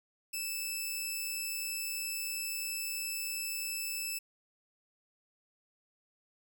10% pulse tone, 2631 Hz, E7, 4 cents flat, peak -26 dBFS, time 0.33-4.19 s, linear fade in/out 10 ms, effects none

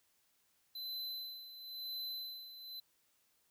square tone with tremolo, 4036 Hz, B7, 37 cents sharp, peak -40 dBFS, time 0.75-2.8 s, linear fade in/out 5 ms, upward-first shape sine, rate 0.98 Hz, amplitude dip 70%, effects white hiss -75 dBFS RMS until 3.5 s

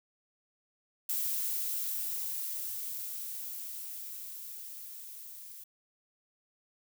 violet noise with level ramp, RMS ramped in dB -32 to -48 dBFS, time 1.09-5.64 s, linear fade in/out 5 ms, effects none

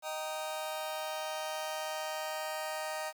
sawtooth chord, Eb major, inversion none, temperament just, 622.3 / 777.8 / 933.4 Hz, Eb5 / G5 / Bb5, 0 / -14 / +2 cents, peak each -34 / -38 / -38 dBFS, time 0.02-3.13 s, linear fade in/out 50 ms, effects 10-bit

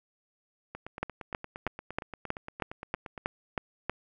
two click trains, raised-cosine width 0.5 ms, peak -14 / -24 dBFS, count 10 / 22, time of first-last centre 1.03-3.896 / 0.75-3.178 s, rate 3.14 / 8.65 Hz, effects none

